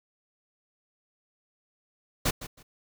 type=noise with echo; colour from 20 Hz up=pink; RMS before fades=-25 dBFS; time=2.25-2.31 s; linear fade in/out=10 ms; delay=160 ms; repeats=2; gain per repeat=-14 dB; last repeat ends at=2.63 s; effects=none